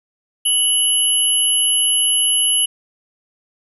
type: tone pair together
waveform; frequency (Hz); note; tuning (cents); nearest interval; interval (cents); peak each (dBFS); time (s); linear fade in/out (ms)
sine; 2960 / 11175; F#7 / F9; 0 / 0; octave + major seventh; 2300; -16; 0.45-2.66; 10
effects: none